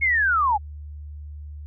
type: linear sweep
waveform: sine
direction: down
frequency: 2203 to 784 Hz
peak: -17 dBFS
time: 0.01-0.58 s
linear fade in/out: 20 ms
effects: added 74 Hz sine -34 dBFS peak until 1.66 s